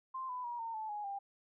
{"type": "tone with pitch steps", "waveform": "sine", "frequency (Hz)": [1046.5, 999.8, 955.2, 912.6, 871.9, 833, 795.9], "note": ["C6", "B5", "A#5", "A#5", "A5", "G#5", "G5"], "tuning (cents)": [0, 21, 42, -37, -16, 5, 26], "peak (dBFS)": -38, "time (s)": [0.14, 1.19], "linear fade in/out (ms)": 10, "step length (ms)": 150, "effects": []}